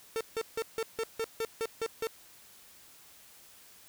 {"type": "tone bursts", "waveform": "45% pulse", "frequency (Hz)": 450.1, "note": "A4", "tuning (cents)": 39, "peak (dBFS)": -30, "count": 10, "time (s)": [0.16, 2.07], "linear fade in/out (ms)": 0, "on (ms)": 47, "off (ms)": 160, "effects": ["white hiss -56 dBFS RMS until 3.88 s"]}